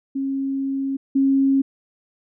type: tone pair in turn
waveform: sine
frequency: 271.6 / 271.6 Hz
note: C#4 / C#4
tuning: -35 / -35 cents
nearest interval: unison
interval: 0 cents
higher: neither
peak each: -21 / -14 dBFS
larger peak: second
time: 0.15-0.97 / 1.15-1.62 s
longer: first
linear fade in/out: 10 ms
effects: none